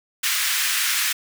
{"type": "high-pass noise", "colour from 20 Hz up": "pink", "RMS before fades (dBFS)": -22, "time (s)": [0.23, 1.13], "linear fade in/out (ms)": 10, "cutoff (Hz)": 1500, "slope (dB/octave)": 24, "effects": []}